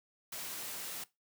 white noise, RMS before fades -42 dBFS, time 0.32-1.04 s, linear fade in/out 5 ms, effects noise-tail reverb RT60 0.2 s tail -19 dB re dry + high-pass 100 Hz 12 dB/octave

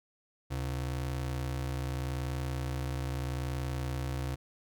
square ring-modulated tone, 101.4 Hz, G#2, 41 cents flat, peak -30 dBFS, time 0.5-4.36 s, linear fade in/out 20 ms, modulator 30.4 Hz, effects none

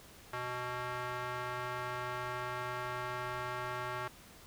square tone with band-pass filter, 124.1 Hz, B2, 9 cents sharp, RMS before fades -39 dBFS, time 0.33-4.08 s, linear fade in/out 5 ms, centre 1300 Hz, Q 1.4, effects pink hiss -56 dBFS RMS until 4.46 s

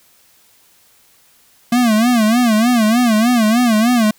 square tone with vibrato, 230.1 Hz, A#3, 22 cents flat, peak -11 dBFS, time 1.72-4.11 s, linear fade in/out 5 ms, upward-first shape sine, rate 3.3 Hz, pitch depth 140 cents each way, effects white hiss -52 dBFS RMS until 4.18 s

